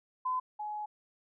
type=tone pair in turn; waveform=sine; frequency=1018 / 842.8 Hz; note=C6 / G#5; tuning=-48 / +25 cents; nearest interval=minor third; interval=327 cents; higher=first; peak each=-29 / -35 dBFS; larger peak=first; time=0.25-0.4 / 0.59-0.86 s; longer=second; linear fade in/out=10 ms; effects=none